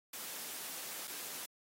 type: noise with dropouts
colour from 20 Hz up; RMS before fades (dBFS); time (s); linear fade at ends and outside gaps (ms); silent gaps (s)
white; -44; 0.13-1.46; 5; 1.072-1.076
effects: high-pass 200 Hz 12 dB/octave + AAC 48 kbps